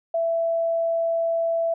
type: tone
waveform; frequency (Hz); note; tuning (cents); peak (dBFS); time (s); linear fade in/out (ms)
sine; 665; E5; +15; -20; 0.14-1.74; 5
effects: none